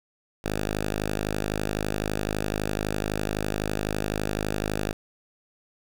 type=tone; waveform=5% pulse; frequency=51.91 Hz; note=G#1; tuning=in tune; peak=-15 dBFS; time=0.44-4.93 s; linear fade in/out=5 ms; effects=none